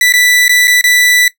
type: tone with dropouts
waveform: sawtooth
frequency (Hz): 1975.5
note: B6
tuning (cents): 0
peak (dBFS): -3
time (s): 0.01-1.28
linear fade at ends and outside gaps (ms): 2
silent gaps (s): 0.124-0.137 / 0.481-0.493 / 0.673-0.678 / 0.812-0.84
effects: noise-tail reverb RT60 0.1 s tail -17 dB re dry